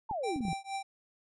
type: exponential sweep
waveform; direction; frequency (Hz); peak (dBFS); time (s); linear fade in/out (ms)
sine; down; 939 to 146.83; -32; 0.09-0.53; 10
type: clicks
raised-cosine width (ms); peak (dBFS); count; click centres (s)
3; -30; 6; 0.112 / 0.361 / 0.407 / 0.452 / 0.483 / 0.53
type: tone with tremolo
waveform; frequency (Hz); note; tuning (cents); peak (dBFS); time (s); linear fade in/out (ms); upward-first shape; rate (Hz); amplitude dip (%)
square; 783; G5; -2; -33; 0.23-0.83; 10; triangle; 4.3; 100
effects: resampled to 24000 Hz